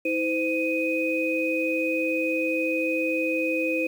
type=tone cluster; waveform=sine; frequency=321.5 / 515 / 2501 Hz; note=E4 / C5 / D#7; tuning=-43 / -28 / +8 cents; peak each=-27 dBFS; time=0.05-3.87 s; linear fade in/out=5 ms; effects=8-bit